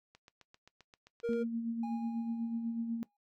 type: click train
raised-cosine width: 0.2 ms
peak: -38 dBFS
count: 10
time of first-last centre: 0.15-1.333 s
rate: 7.61 Hz
type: tone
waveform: triangle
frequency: 468.8 Hz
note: A#4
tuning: 10 cents sharp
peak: -29 dBFS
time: 1.23-1.44 s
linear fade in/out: 20 ms
type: tone with tremolo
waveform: sine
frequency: 230.6 Hz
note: A#3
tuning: 19 cents flat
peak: -31 dBFS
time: 1.29-3.03 s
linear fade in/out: 0 ms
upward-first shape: sine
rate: 8.1 Hz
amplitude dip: 45%
type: tone with exponential decay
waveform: triangle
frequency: 820 Hz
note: G#5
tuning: 22 cents flat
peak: -39 dBFS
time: 1.83-3.17 s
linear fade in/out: 5 ms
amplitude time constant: 290 ms
effects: noise-tail reverb RT60 0.1 s tail -18 dB re dry